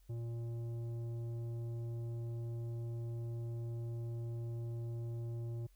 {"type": "tone with tanh clipping", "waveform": "triangle", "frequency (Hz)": 116.8, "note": "A#2", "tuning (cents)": 4, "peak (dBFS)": -40, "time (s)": [0.09, 5.67], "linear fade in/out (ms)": 10, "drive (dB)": 14, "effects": ["added 44 Hz sine -62 dBFS peak until 5.75 s", "white hiss -75 dBFS RMS until 5.75 s"]}